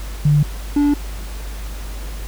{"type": "tone pair in turn", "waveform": ["sine", "triangle"], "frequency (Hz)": [147.6, 289.6], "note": ["D3", "D4"], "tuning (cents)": [9, -24], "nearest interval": "octave", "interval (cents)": 1167, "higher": "second", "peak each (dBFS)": -10, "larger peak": "neither", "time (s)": [[0.25, 0.43], [0.76, 0.94]], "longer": "neither", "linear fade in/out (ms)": 5, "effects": ["added 50 Hz sine -26 dBFS peak until 2.27 s", "pink hiss -37 dBFS RMS until 2.27 s"]}